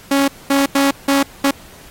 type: tone bursts at uneven times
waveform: sawtooth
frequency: 277.2 Hz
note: C#4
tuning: in tune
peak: -8 dBFS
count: 5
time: 0.11-0.28 / 0.5-0.66 / 0.75-0.91 / 1.08-1.23 / 1.44-1.51 s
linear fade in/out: 5 ms
effects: pink hiss -42 dBFS RMS until 1.9 s + AAC 48 kbps